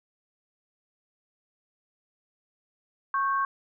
sine tone pair together, 1100 / 1563.7 Hz, C#6 / G6, -14 / -5 cents, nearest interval tritone, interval 609 cents, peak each -24 / -31 dBFS, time 3.14-3.45 s, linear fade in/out 2 ms, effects none

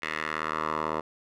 10% pulse tone with band-pass filter sweep, 78 Hz, D#2, 5 cents sharp, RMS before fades -31 dBFS, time 0.02-1.01 s, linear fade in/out 10 ms, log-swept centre 2100 to 830 Hz, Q 2.2, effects none

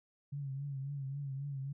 sine tone with vibrato, 138.59 Hz, C#3, in tune, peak -37 dBFS, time 0.32-1.73 s, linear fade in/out 10 ms, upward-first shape triangle, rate 3.7 Hz, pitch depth 75 cents each way, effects none

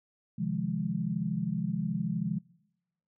sine chord, F minor seventh, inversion second, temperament equal with one note detuned, 132.79 / 155.56 / 174.61 / 207.7 Hz, C3 / Eb3 / F3 / Ab3, +26 / 0 / 0 / 0 cents, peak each -37 / -36 / -32 / -33 dBFS, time 0.38-2.39 s, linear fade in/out 10 ms, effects noise-tail reverb RT60 1.0 s tail -26 dB re dry

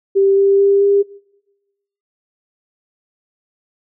sine tone with pitch steps, 392 / 395 / 397.9 / 400.9 Hz, G4 / G4 / G4 / G4, 0 / +13 / +26 / +39 cents, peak -9 dBFS, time 0.15-1.03 s, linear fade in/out 20 ms, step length 220 ms, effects noise-tail reverb RT60 1.0 s tail -23 dB re dry

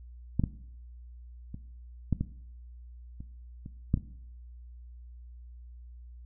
clicks, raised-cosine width 5 ms, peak -13 / -14 / -26 / -13 / -16 / -30 / -28 / -11 / -23 dBFS, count 9, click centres 0.396 / 0.438 / 1.544 / 2.127 / 2.21 / 3.205 / 3.661 / 3.941 / 3.974 s, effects noise-tail reverb RT60 0.7 s tail -17 dB re dry + added 60 Hz sine -45 dBFS peak until 6.25 s

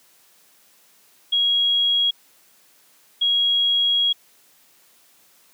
sine tone bursts at uneven times, 3300 Hz, G#7, 12 cents flat, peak -16 dBFS, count 2, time 1.32-2.11 / 3.21-4.13 s, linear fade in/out 10 ms, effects white hiss -56 dBFS RMS until 5.53 s + high-pass 150 Hz 12 dB/octave

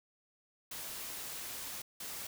white noise bursts at uneven times, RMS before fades -43 dBFS, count 2, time 0.71-1.82 / 2-2.27 s, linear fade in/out 5 ms, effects none

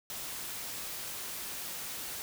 white noise, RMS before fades -40 dBFS, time 0.1-2.22 s, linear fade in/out 0 ms, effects none

